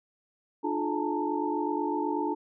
sine tone cluster, 299.3 / 350 / 428.1 / 865 / 913 Hz, D4 / F4 / A4 / A5 / A#5, +33 / +4 / -47 / -30 / -36 cents, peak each -31 / -33 / -35 / -35 / -33 dBFS, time 0.63-2.35 s, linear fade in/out 20 ms, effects none

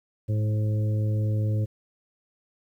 harmonic tone with a mistuned harmonic, 107 Hz, A2, 48 cents flat, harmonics 1 / 2 / 3 / 4 / 5, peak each -22 / -37 / -38 / -42 / -39 dBFS, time 0.28-1.66 s, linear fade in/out 20 ms, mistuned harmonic 2, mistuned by -22 cents, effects 10-bit

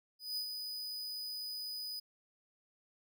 45% pulse tone with ADSR envelope, 4978 Hz, D#8, in tune, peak -34 dBFS, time 0.19-2 s, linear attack 180 ms, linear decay 86 ms, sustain -5 dB, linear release 10 ms, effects none

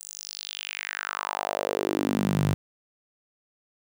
sawtooth tone with high-pass filter sweep, 50 Hz, G1, 35 cents sharp, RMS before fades -29 dBFS, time 0-2.54 s, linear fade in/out 0 ms, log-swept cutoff 8200 to 120 Hz, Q 3.3, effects none

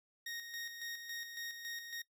20% pulse tone with tremolo, 1864.7 Hz, A#6, in tune, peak -36 dBFS, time 0.26-2.02 s, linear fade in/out 5 ms, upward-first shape square, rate 3.6 Hz, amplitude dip 50%, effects noise-tail reverb RT60 0.1 s tail -20 dB re dry

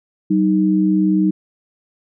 sine tone pair together, 190.54 / 311.1 Hz, G3 / D#4, -49 / 0 cents, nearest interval minor sixth, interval 849 cents, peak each -15 dBFS, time 0.3-1.31 s, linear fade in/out 10 ms, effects none

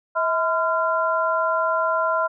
sine tone cluster, 645 / 1016 / 1380 Hz, E5 / B5 / F6, -38 / +49 / -21 cents, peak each -23 dBFS, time 0.15-2.28 s, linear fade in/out 20 ms, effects none

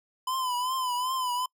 square tone with vibrato, 1012 Hz, B5, 42 cents sharp, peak -28 dBFS, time 0.27-1.46 s, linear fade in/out 5 ms, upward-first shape triangle, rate 2.6 Hz, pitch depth 77 cents each way, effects noise-tail reverb RT60 0.1 s tail -26 dB re dry

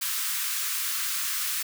white high-pass noise, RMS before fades -29 dBFS, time 0.01-1.63 s, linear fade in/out 10 ms, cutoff 1100 Hz, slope 48 dB/octave, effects none

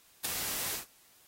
white noise with ADSR envelope, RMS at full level -29 dBFS, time 0.24-0.86 s, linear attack 10 ms, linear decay 9 ms, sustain -6 dB, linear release 130 ms, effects white hiss -62 dBFS RMS until 1.27 s + AAC 48 kbps

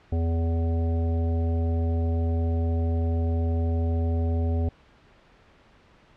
harmonic tone with a mistuned harmonic, 83.1 Hz, E2, 15 cents sharp, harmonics 1 / 3 / 5 / 7 / 9, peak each -22 / -32 / -36 / -39 / -41 dBFS, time 0.12-4.69 s, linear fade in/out 5 ms, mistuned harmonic 7, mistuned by -24 cents, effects pink hiss -56 dBFS RMS until 6.16 s + low-pass 3000 Hz 12 dB/octave

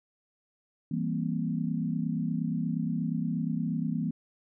sine chord, C dominant seventh, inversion first, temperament equal, 164.81 / 196 / 233.1 / 261.6 Hz, E3 / G3 / Bb3 / C4, 0 / 0 / 0 / 0 cents, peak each -31 / -35 / -32 / -36 dBFS, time 0.91-4.11 s, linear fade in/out 5 ms, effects none

